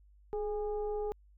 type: tone with frequency modulation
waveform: sine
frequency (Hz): 421.6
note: G#4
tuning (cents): +26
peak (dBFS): -32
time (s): 0.33-1.12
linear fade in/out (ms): 0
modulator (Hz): 399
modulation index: 0.67
effects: added 50 Hz sine -58 dBFS peak until 1.37 s